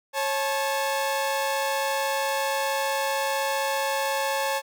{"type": "tone pair together", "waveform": "sawtooth", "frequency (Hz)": [547, 868.3], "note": ["C#5", "A5"], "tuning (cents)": [-23, -23], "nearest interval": "minor sixth", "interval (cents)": 800, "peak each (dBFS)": -23, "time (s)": [0.13, 4.62], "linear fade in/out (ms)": 50, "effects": []}